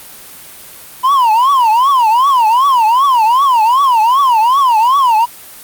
triangle tone with vibrato, 987.8 Hz, B5, in tune, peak -5 dBFS, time 1.03-5.26 s, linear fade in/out 20 ms, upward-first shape triangle, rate 2.6 Hz, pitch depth 270 cents each way, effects white hiss -34 dBFS RMS until 5.63 s + Opus 32 kbps

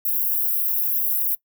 white high-pass noise, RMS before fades -22 dBFS, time 0.05-1.35 s, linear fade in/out 5 ms, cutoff 12000 Hz, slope 48 dB/octave, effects noise-tail reverb RT60 0.1 s tail -22 dB re dry

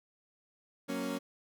30% pulse chord, F# major, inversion none, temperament equal, 185 / 233.1 / 277.2 Hz, F#3 / A#3 / C#4, 0 / 0 / 0 cents, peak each -39 / -36 / -34 dBFS, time 0.88-1.19 s, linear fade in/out 20 ms, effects none

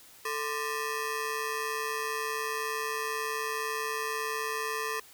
20% pulse ring-modulated tone, 740 Hz, F#5, in tune, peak -23 dBFS, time 0.25-5 s, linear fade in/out 5 ms, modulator 299 Hz, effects white hiss -54 dBFS RMS until 5.13 s

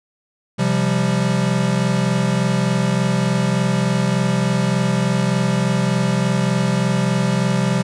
square chord, C suspended fourth, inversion none, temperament equal with one note detuned, 130.81 / 172.61 / 196 Hz, C3 / F3 / G3, 0 / -20 / 0 cents, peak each -21 / -21 / -21 dBFS, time 0.58-7.83 s, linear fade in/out 20 ms, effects resampled to 22050 Hz

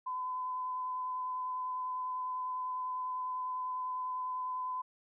sine tone with vibrato, 1013 Hz, B5, 44 cents sharp, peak -34 dBFS, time 0.06-4.82 s, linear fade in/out 10 ms, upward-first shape sine, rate 10 Hz, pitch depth 10 cents each way, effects none

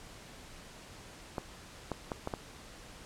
clicks, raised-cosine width 1 ms, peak -20 dBFS, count 5, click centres 1.382 / 1.917 / 2.118 / 2.274 / 2.338 s, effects pink hiss -51 dBFS RMS until 3.05 s + low-pass 9000 Hz 12 dB/octave

